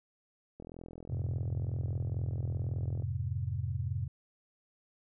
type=click train; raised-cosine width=2 ms; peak=-33 dBFS; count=103; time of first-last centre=0.6-3.023 s; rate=42.1 Hz
type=chord; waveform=sine; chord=F minor; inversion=none; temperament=equal with one note detuned; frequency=87.31 / 105.7 / 130.81 Hz; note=F2 / Ab2 / C3; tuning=0 / +31 / 0 cents; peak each=-36 dBFS; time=1.09-4.08 s; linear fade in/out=10 ms
effects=none